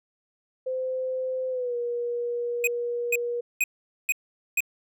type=tone with pitch glide; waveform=sine; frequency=516 to 478.7 Hz; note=C5 to A#4; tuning=-24 to +46 cents; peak=-26 dBFS; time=0.66-3.41 s; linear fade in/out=10 ms; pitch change=-130 cents; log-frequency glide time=1.5-1.76 s
type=tone bursts; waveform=square; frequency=2500 Hz; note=D#7; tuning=8 cents sharp; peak=-21 dBFS; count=5; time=2.64-4.605 s; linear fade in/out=2 ms; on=33 ms; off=450 ms
effects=none